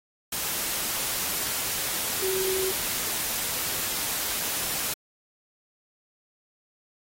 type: tone in noise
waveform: sine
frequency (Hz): 378.9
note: F#4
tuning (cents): +41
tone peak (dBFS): -27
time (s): 2.22-2.71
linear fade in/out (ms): 5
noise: white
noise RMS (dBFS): -29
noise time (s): 0.32-4.94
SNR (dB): -1
effects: AAC 48 kbps